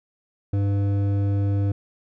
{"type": "tone with hard clipping", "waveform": "sine", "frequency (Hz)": 100, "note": "G2", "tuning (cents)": 35, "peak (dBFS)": -21, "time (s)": [0.53, 1.72], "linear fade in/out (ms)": 5, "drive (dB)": 10, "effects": []}